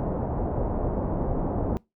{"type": "low-pass noise", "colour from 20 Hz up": "pink", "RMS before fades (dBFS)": -27, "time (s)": [0, 1.77], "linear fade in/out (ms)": 0, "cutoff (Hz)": 830, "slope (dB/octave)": 24, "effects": ["noise-tail reverb RT60 0.2 s tail -22 dB re dry"]}